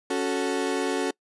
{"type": "chord", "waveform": "35% pulse", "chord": "F# minor", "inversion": "second", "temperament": "equal", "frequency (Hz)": [277.2, 370, 440], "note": ["C#4", "F#4", "A4"], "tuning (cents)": [0, 0, 0], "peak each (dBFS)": -27, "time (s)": [0.1, 1.11], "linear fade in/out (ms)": 5, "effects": ["noise-tail reverb RT60 0.1 s tail -25 dB re dry", "resampled to 24000 Hz"]}